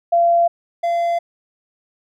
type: tone pair in turn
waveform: sine / triangle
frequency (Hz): 685 / 685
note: F5 / F5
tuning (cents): -34 / -34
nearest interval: unison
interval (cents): 0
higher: neither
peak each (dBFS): -11 / -14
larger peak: first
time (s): 0.12-0.48 / 0.83-1.19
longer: neither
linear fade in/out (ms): 10
effects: none